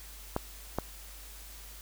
clicks, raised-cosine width 1 ms, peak -15 dBFS, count 2, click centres 0.364 / 0.786 s, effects added 50 Hz sine -48 dBFS peak until 1.81 s + white hiss -50 dBFS RMS until 1.81 s

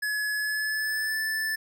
square tone with pitch glide, 1700 to 1754.9 Hz, G#6 to A6, +40 to -5 cents, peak -27 dBFS, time 0.02-1.56 s, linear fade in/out 10 ms, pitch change +55 cents, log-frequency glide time 0.35-1.2 s, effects none

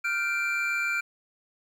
triangle tone cluster, 1399 / 1546 / 2358 Hz, F6 / G6 / D7, +3 / -24 / +6 cents, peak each -28 / -33 / -26 dBFS, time 0.04-1.01 s, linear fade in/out 10 ms, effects 10-bit

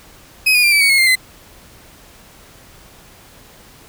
35% pulse tone with pitch steps, 2530 / 2454 / 2380 / 2308 / 2238 / 2171 / 2105 / 2042 Hz, D#7 / D#7 / D7 / D7 / C#7 / C#7 / C7 / C7, +28 / -25 / +22 / -31 / +16 / -37 / +10 / -43 cents, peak -8 dBFS, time 0.46-1.156 s, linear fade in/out 10 ms, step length 87 ms, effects pink hiss -44 dBFS RMS until 3.88 s

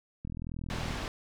click train, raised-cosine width 5 ms, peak -26 dBFS, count 28, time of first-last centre 0.25-0.907 s, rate 41.1 Hz
pink low-pass noise, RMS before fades -37 dBFS, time 0.7-1.08 s, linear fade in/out 0 ms, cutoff 4600 Hz, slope 12 dB/octave
effects none

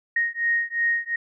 sine beating tone pair, 1864.7 / 1867.5 Hz, A#6 / A#6, 0 / +3 cents, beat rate 2.8 Hz, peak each -24 / -24 dBFS, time 0.16-1.16 s, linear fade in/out 5 ms, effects none

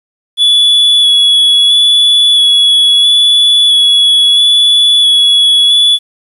triangle tone with vibrato, 3403 Hz, G#7, 41 cents sharp, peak -3 dBFS, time 0.37-5.99 s, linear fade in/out 50 ms, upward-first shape square, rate 0.75 Hz, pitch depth 14 cents each way, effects resampled to 32000 Hz + 7-bit

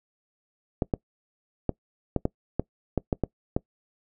clicks, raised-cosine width 2 ms, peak -10 dBFS, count 10, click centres 0.822 / 0.938 / 1.693 / 2.163 / 2.254 / 2.596 / 2.977 / 3.128 / 3.237 / 3.565 s, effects noise-tail reverb RT60 0.1 s tail -23 dB re dry

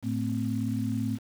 sine tone cluster, 110 / 221.7 / 260 Hz, A2 / A3 / C4, 0 / +13 / -11 cents, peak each -31 dBFS, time 0.02-1.19 s, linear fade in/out 50 ms, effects 8-bit

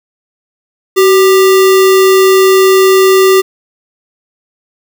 sine tone with sample-and-hold, 379.9 Hz, F#4, 46 cents sharp, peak -3 dBFS, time 0.96-3.42 s, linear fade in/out 20 ms, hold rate 1575 Hz, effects none

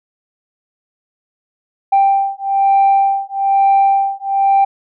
sine beating tone pair, 786 / 787.1 Hz, G5 / G5, +4 / +7 cents, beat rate 1.1 Hz, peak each -12 dBFS, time 1.92-4.65 s, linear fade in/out 10 ms, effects tanh soft clip ceiling -5 dBFS

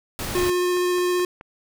pink noise, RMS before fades -29 dBFS, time 0.19-0.5 s, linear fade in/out 0 ms
square tone with vibrato, 358.3 Hz, F4, 44 cents sharp, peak -20 dBFS, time 0.35-1.25 s, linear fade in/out 2 ms, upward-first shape sine, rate 15 Hz, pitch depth 8 cents each way
click train, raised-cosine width 0.5 ms, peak -24 dBFS, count 4, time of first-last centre 0.77-1.411 s, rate 4.68 Hz
effects none

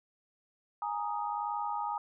sine chord, Ab suspended second, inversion none, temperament equal, 830.6 / 932.3 / 1244.5 Hz, Ab5 / Bb5 / Eb6, 0 / 0 / 0 cents, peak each -35 / -36 / -38 dBFS, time 0.82-1.98 s, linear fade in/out 2 ms, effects none

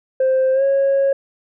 sine tone with pitch glide, 523.3 to 548.7 Hz, C5 to C#5, 0 to -18 cents, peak -11 dBFS, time 0.2-1.13 s, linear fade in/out 5 ms, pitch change +82 cents, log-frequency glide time 0.53-0.63 s, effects tanh soft clip ceiling -11 dBFS

